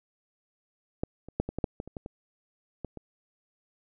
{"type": "clicks", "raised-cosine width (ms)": 2, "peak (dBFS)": [-15, -30, -12, -20, -18, -12, -21, -29, -23, -25, -21, -27], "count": 12, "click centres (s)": [1.035, 1.286, 1.4, 1.49, 1.586, 1.642, 1.801, 1.876, 1.968, 2.061, 2.847, 2.973], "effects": []}